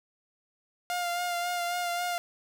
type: tone with vibrato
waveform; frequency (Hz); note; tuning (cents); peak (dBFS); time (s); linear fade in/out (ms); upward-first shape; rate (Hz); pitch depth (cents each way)
sawtooth; 703; F5; +11; -25; 0.9-2.18; 0; sine; 3.7; 24
effects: none